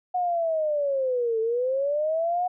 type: linear two-way sweep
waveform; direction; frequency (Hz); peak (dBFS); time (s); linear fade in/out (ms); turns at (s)
sine; down then up; 733 to 440 to 733; -22; 0.14-2.48; 10; 1.4
effects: none